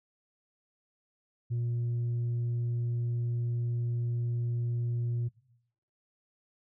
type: tone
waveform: sine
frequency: 119.1 Hz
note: A#2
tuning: 38 cents sharp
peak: -26 dBFS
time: 1.5-5.29 s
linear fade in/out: 20 ms
effects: noise-tail reverb RT60 0.8 s tail -22 dB re dry + tanh soft clip ceiling -27 dBFS

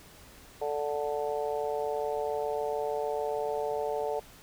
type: harmonic tone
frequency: 146.83 Hz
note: D3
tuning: in tune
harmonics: 3 / 4 / 5 / 6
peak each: -32 / -34 / -36 / -38 dBFS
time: 0.61-4.2 s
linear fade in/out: 10 ms
effects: pink hiss -53 dBFS RMS until 4.42 s

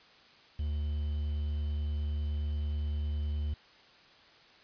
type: tone with quantisation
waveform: triangle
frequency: 74.2 Hz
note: D2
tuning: 18 cents sharp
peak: -28 dBFS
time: 0.59-3.54 s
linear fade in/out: 5 ms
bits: 9
effects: white hiss -58 dBFS RMS until 4.63 s + resampled to 11025 Hz

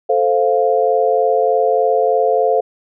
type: chord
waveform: sine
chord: F major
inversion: first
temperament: equal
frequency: 440 / 523.3 / 698.5 Hz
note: A4 / C5 / F5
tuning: 0 / 0 / 0 cents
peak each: -16 dBFS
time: 0.09-2.61 s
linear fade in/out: 10 ms
effects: none

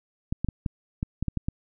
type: clicks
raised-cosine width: 5 ms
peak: -14 dBFS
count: 9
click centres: 0.325 / 0.446 / 0.487 / 0.662 / 1.029 / 1.226 / 1.283 / 1.373 / 1.485 s
effects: none

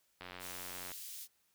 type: click train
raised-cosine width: 0.3 ms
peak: -30 dBFS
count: 65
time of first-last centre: 0.21-0.917 s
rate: 90.5 Hz
type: high-pass noise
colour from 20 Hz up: white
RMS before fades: -47 dBFS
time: 0.39-1.28 s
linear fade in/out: 50 ms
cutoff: 3600 Hz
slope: 12 dB/octave
effects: white hiss -75 dBFS RMS until 1.54 s

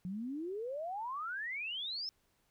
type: exponential sweep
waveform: sine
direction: up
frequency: 174.61 to 5380 Hz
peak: -37 dBFS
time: 0.05-2.09 s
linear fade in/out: 0 ms
effects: pink hiss -75 dBFS RMS until 2.5 s

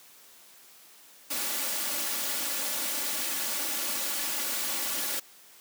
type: noise with comb filter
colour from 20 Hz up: white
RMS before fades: -31 dBFS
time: 1.3-5.2 s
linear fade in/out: 10 ms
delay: 3.5 ms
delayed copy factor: +0.6
effects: white hiss -54 dBFS RMS until 5.6 s + high-pass 200 Hz 12 dB/octave

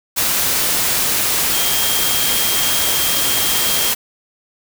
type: tone in noise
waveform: sine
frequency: 3219 Hz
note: G7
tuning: 45 cents sharp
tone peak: -23 dBFS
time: 1.52-3.93 s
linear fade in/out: 20 ms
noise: white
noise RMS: -17 dBFS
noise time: 0.16-3.95 s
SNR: -9 dB
effects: none

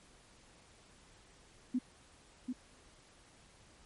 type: tone with echo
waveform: sine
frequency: 251.5 Hz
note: B3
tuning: 32 cents sharp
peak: -29 dBFS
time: 1.74-1.79 s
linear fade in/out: 10 ms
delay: 740 ms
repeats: 1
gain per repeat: -5 dB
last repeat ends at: 2.53 s
effects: pink hiss -62 dBFS RMS until 3.85 s + MP3 48 kbps

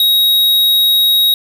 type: tone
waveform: square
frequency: 3795 Hz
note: A#7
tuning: 30 cents sharp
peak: -9 dBFS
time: 0-1.34 s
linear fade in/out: 2 ms
effects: none

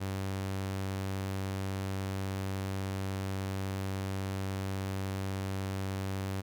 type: tone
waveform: sawtooth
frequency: 96.4 Hz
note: G2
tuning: 28 cents flat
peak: -29 dBFS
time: 0-6.42 s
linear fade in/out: 20 ms
effects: none

